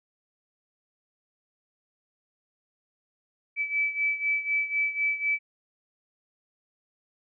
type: beating tone pair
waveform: sine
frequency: 2304 / 2308 Hz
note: D7 / D7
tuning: -34 / -31 cents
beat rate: 4 Hz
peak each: -26 / -30 dBFS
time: 3.56-5.39 s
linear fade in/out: 50 ms
effects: none